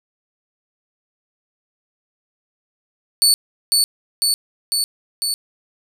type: tone with echo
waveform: 25% pulse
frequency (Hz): 4471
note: C#8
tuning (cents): +14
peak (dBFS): -6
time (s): 3.22-3.34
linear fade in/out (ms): 0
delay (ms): 500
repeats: 4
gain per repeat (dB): -2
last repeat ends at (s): 5.34
effects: none